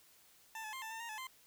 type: tone with pitch steps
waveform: 20% pulse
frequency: 889 / 861 / 1054 / 886 / 899 / 931 / 863 / 1041 Hz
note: A5 / A5 / C6 / A5 / A5 / A#5 / A5 / C6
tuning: +18 / -38 / +12 / +12 / +37 / -2 / -34 / -9 cents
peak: -38 dBFS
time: 0.55-1.27 s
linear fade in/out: 2 ms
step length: 90 ms
effects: white hiss -65 dBFS RMS until 1.46 s